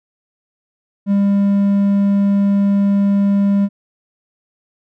triangle tone, 200 Hz, G3, 35 cents sharp, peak -9 dBFS, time 1.06-3.69 s, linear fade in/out 50 ms, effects none

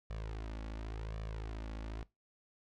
sawtooth tone with flanger, 54.2 Hz, A1, 25 cents flat, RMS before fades -42 dBFS, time 0.1-2.03 s, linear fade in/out 0 ms, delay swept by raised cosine 1.7 to 3.6 ms, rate 0.91 Hz, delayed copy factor +0.75, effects noise-tail reverb RT60 0.2 s tail -20 dB re dry + low-pass 5000 Hz 12 dB/octave

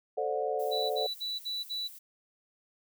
sine chord, D dominant seventh, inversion second, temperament equal with one note detuned, 440 / 523.3 / 587.3 / 728.5 Hz, A4 / C5 / D5 / F#5, 0 / 0 / 0 / -27 cents, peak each -33 / -35 / -35 / -34 dBFS, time 0.17-1.07 s, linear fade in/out 10 ms
violet noise, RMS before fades -49 dBFS, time 0.59-1.99 s, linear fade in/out 10 ms
sine tone bursts, 3951 Hz, B7, in tune, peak -32 dBFS, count 5, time 0.71-1.884 s, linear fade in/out 20 ms, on 190 ms, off 56 ms
effects none

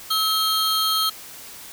square tone cluster, 1294 / 3190 / 4279 Hz, E6 / G7 / C8, -32 / +30 / +38 cents, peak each -24 dBFS, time 0.1-1.1 s, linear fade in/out 10 ms, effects white hiss -40 dBFS RMS until 1.72 s

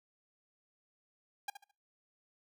sawtooth tone with echo, 808 Hz, G#5, 48 cents flat, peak -31 dBFS, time 1.48-1.5 s, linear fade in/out 5 ms, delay 71 ms, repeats 3, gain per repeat -11 dB, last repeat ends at 1.713 s, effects noise-tail reverb RT60 0.4 s tail -26 dB re dry

